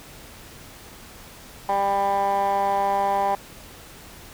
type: tone with band-pass filter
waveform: 15% pulse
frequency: 198.4 Hz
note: G3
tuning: 21 cents sharp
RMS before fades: -22 dBFS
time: 1.69-3.35 s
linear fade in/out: 2 ms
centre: 880 Hz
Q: 5.1
effects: pink hiss -44 dBFS RMS until 4.33 s